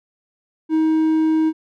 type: tone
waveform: triangle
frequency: 316.4 Hz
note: D#4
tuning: 29 cents sharp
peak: -12 dBFS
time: 0.69-1.53 s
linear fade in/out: 50 ms
effects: none